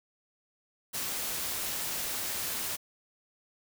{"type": "noise with amplitude modulation", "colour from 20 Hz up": "white", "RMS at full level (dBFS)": -33, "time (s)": [0.93, 2.77], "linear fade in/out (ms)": 20, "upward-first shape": "sine", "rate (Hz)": 265, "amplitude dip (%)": 25, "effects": []}